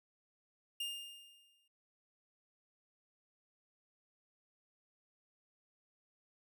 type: tone with exponential decay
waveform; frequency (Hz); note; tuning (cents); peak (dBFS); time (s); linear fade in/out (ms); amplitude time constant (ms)
45% pulse; 2816; F7; +14; -36; 0.8-1.68; 5; 190
effects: none